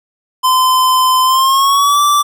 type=tone with pitch glide; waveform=square; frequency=1027 to 1166.2 Hz; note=C6 to D6; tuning=-33 to -13 cents; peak=-9 dBFS; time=0.43-2.23 s; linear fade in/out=20 ms; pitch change=+220 cents; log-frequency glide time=1.24-2.02 s; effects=none